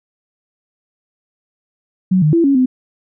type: tone with pitch steps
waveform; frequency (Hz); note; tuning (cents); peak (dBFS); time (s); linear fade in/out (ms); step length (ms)
sine; 185.7 / 152.2 / 335.4 / 277.2 / 255.9; F#3 / D#3 / E4 / C#4 / C4; +7 / -38 / +30 / 0 / -38; -9; 2.11-2.66; 10; 110
effects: none